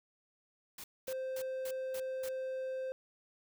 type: noise bursts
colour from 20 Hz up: white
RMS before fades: -47 dBFS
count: 6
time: 0.78-2.29 s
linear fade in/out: 5 ms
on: 60 ms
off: 230 ms
type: tone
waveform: triangle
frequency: 522 Hz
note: C5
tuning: 4 cents flat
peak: -34 dBFS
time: 1.08-2.92 s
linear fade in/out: 0 ms
effects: none